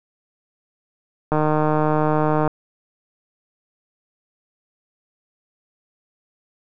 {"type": "click train", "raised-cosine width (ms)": 1, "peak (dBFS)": -6, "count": 178, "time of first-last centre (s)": [1.32, 2.477], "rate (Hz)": 153, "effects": []}